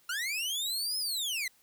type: linear two-way sweep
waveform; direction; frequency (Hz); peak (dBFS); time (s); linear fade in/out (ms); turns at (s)
sawtooth; up then down; 1367 to 5180 to 1949; -28; 0.09-1.48; 5; 0.98
effects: white hiss -65 dBFS RMS until 1.62 s